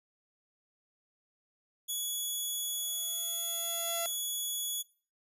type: tone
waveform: 5% pulse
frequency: 3385 Hz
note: G#7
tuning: 32 cents sharp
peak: -24 dBFS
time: 1.88-4.83 s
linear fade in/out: 20 ms
type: tone with exponential growth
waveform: sawtooth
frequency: 676 Hz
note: E5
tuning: 43 cents sharp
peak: -30 dBFS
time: 2.45-4.06 s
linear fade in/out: 0 ms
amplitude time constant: 350 ms
effects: noise-tail reverb RT60 0.4 s tail -21 dB re dry + resampled to 32000 Hz